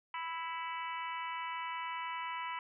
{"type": "harmonic tone with a mistuned harmonic", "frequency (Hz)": 329.6, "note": "E4", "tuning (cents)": 0, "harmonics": [3, 4, 5, 6, 7, 8, 9], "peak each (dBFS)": [-39, -46, -53, -46, -47, -51, -50], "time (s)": [0.14, 2.59], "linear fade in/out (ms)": 2, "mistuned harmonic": 7, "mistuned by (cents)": -19, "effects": []}